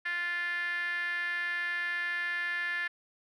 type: tone with band-pass filter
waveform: 5% pulse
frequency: 349.2 Hz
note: F4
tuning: in tune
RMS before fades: -33 dBFS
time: 0.05-2.88 s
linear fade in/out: 10 ms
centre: 1800 Hz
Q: 7.4
effects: none